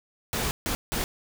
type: noise bursts at uneven times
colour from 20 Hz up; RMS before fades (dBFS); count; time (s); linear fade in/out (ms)
pink; -28; 3; 0.33-0.51 / 0.66-0.75 / 0.92-1.04; 0
effects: none